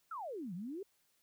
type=exponential two-way sweep; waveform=sine; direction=down then up; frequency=1414 to 164.81 to 416.8 Hz; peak=-40 dBFS; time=0.11-0.83 s; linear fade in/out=5 ms; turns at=0.54 s; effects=white hiss -75 dBFS RMS until 1.22 s